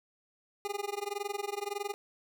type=tone with amplitude modulation; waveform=25% pulse; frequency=406.7 Hz; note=G#4; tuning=36 cents flat; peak=-27 dBFS; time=0.65-1.94 s; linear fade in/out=0 ms; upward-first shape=sine; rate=21.7 Hz; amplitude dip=95%; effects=none